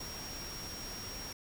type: tone in noise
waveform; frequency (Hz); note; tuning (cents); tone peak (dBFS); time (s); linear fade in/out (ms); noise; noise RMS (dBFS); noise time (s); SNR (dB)
sine; 5588; F8; 0; -44; 0-1.33; 5; pink; -45; 0-1.33; -2
effects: none